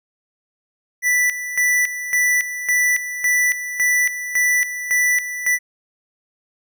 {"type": "tone with tremolo", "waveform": "square", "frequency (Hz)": 1975.5, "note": "B6", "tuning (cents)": 0, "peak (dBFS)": -15, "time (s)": [1.02, 5.59], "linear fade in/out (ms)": 50, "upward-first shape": "square", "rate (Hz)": 1.8, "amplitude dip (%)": 70, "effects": []}